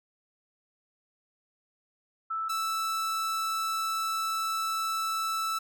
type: tone pair in turn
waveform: sine / 45% pulse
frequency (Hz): 1318.5 / 1318.5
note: E6 / E6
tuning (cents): 0 / 0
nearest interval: unison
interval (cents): 0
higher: neither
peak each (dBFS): -29 / -28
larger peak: second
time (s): 2.3-2.49 / 2.49-5.59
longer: second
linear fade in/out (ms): 10
effects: none